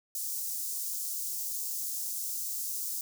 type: high-pass noise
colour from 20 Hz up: white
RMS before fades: -35 dBFS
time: 0.15-3.01 s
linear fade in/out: 2 ms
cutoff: 5700 Hz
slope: 24 dB/octave
effects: none